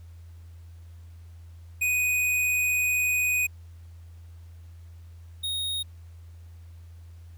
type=tone pair in turn; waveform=square; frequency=2489 / 3734 Hz; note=D#7 / A#7; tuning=0 / +2 cents; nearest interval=perfect fifth; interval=702 cents; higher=second; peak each=-23 / -28 dBFS; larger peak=first; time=1.81-3.47 / 5.43-5.83 s; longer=first; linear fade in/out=10 ms; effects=added 84 Hz sine -43 dBFS peak until 7.37 s + pink hiss -64 dBFS RMS until 7.37 s